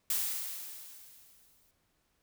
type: noise with exponential decay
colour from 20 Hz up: blue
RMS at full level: -30 dBFS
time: 0.1-1.71 s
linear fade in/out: 2 ms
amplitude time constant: 350 ms
effects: pink hiss -75 dBFS RMS until 2.22 s